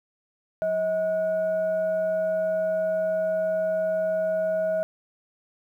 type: tone with frequency modulation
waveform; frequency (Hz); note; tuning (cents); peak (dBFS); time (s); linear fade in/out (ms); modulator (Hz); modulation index
sine; 637; D#5; +41; -22; 0.62-4.83; 0; 818; 0.27
effects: 10-bit